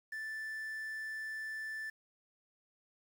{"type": "tone with quantisation", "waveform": "triangle", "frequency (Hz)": 1760, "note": "A6", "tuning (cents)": 0, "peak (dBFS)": -37, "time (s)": [0.12, 1.9], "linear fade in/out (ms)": 5, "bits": 10, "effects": []}